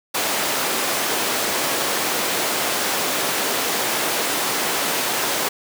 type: high-pass noise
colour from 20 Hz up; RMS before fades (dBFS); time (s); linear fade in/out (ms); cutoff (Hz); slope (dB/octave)
pink; -22; 0.14-5.49; 10; 360; 12
effects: none